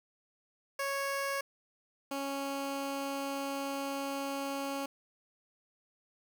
15% pulse tone pair in turn, 553 / 276.5 Hz, C#5 / C#4, -4 / -4 cents, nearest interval octave, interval 1200 cents, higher first, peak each -26 / -28 dBFS, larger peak first, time 0.79-1.41 / 2.11-4.86 s, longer second, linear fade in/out 5 ms, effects 11-bit

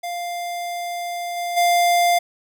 square tone with level steps, 698.5 Hz, F5, in tune, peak -26 / -24 / -15 dBFS, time 0.03-2.19 s, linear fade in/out 10 ms, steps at 1.36 / 1.56 s, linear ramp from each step 20 ms, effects none

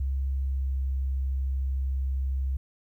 sine tone with pitch glide, 67.2 to 66.5 Hz, C2 to C2, +47 to +29 cents, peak -25 dBFS, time 0-2.57 s, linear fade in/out 5 ms, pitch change -18 cents, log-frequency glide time 0.31-0.82 s, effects 11-bit

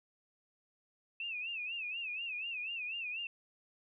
sine tone with vibrato, 2616 Hz, E7, 14 cents flat, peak -37 dBFS, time 1.2-3.27 s, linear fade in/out 2 ms, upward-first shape sine, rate 4.1 Hz, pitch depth 130 cents each way, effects none

